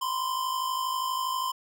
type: tone pair together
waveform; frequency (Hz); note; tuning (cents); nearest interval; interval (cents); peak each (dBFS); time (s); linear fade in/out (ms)
square; 990.6 / 1043; B5 / C6; +5 / -6; minor second; 89; -35 / -29; 0.01-1.52; 10
effects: none